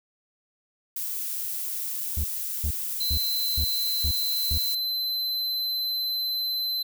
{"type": "noise", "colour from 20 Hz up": "violet", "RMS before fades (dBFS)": -31, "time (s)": [0.96, 4.75], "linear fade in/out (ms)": 5}
{"type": "tone bursts", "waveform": "triangle", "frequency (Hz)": 73.42, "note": "D2", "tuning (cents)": 0, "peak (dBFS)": -22, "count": 6, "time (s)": [2.17, 4.578], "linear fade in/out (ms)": 0, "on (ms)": 68, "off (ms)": 400}
{"type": "tone", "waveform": "square", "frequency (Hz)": 4058, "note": "B7", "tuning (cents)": 46, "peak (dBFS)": -26, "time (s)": [3, 6.83], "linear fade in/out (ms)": 10}
{"effects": []}